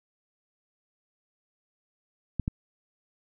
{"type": "clicks", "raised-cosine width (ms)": 5, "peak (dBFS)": -15, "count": 2, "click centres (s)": [2.397, 2.479], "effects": []}